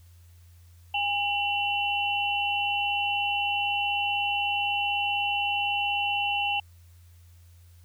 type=tone cluster; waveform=sine; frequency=812 / 2728 / 2969 Hz; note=G#5 / F7 / F#7; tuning=-39 / -41 / +5 cents; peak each=-28 / -28 / -31 dBFS; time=0.94-6.6 s; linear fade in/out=5 ms; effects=added 86 Hz sine -50 dBFS peak until 7.84 s + white hiss -64 dBFS RMS until 7.84 s